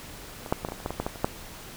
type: clicks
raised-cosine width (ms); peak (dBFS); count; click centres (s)
1; -22 / -8 / -15 / -18 / -19 / -28 / -14 / -17 / -13 / -14 / -27 / -8; 12; 0.462 / 0.525 / 0.649 / 0.687 / 0.721 / 0.802 / 0.861 / 0.906 / 1 / 1.065 / 1.158 / 1.245
effects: pink hiss -43 dBFS RMS until 1.76 s